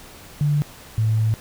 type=tone pair in turn; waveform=sine; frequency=146.83 / 110 Hz; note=D3 / A2; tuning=0 / 0 cents; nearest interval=perfect fourth; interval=500 cents; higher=first; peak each=-16 dBFS; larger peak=neither; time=0.41-0.62 / 0.98-1.34 s; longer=second; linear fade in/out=0 ms; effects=pink hiss -43 dBFS RMS until 1.4 s